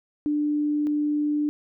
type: tone pair in turn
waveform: sine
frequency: 296.6 / 296.6 Hz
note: D4 / D4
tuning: +17 / +17 cents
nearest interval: unison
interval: 0 cents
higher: neither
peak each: -21 dBFS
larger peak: neither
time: 0.26-0.87 / 0.87-1.49 s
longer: second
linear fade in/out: 0 ms
effects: none